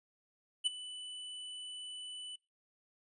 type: tone with ADSR envelope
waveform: square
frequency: 2986 Hz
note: F#7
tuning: 15 cents sharp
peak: -27 dBFS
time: 0.64-2.36 s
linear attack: 26 ms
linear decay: 16 ms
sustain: -17 dB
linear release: 7 ms
effects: noise-tail reverb RT60 0.3 s tail -25 dB re dry + resampled to 24000 Hz